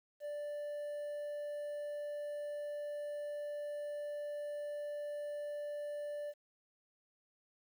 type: tone with quantisation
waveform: triangle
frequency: 587.3 Hz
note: D5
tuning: in tune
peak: -37 dBFS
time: 0.2-6.34 s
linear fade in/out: 50 ms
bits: 11
effects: none